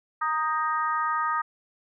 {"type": "harmonic tone with a mistuned harmonic", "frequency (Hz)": 311.1, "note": "D#4", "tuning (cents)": 0, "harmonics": [3, 4, 5, 6], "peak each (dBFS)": [-30, -25, -35, -35], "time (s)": [0.21, 1.42], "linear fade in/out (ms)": 10, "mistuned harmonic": 5, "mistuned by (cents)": 34, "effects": []}